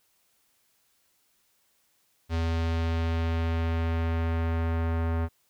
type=tone with low-pass filter sweep; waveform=square; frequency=82.5 Hz; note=E2; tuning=2 cents sharp; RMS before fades=-27 dBFS; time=2.29-5.29 s; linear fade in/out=50 ms; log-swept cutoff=4700 to 1500 Hz; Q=1; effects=white hiss -69 dBFS RMS until 5.49 s